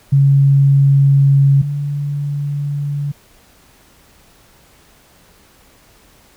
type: tone pair in turn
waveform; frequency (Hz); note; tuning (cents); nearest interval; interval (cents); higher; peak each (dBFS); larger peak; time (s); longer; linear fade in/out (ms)
sine; 138.8 / 143.69; C#3 / D3; +3 / -37; minor second; 60; second; -7 / -17; first; 0.12-1.62 / 1.62-3.12; neither; 10
effects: pink hiss -49 dBFS RMS until 6.36 s